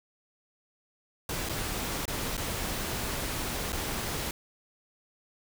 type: noise with dropouts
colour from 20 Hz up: pink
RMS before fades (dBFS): -33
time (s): 1.29-4.31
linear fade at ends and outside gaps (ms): 2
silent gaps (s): 1.489-1.494 / 2.055-2.079 / 2.369-2.377 / 3.722-3.728
effects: none